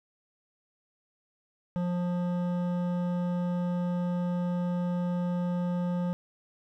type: tone with hard clipping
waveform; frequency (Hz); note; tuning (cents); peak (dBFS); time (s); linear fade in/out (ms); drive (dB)
triangle; 176.9; F3; +23; -29; 1.76-6.13; 0; 16
effects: none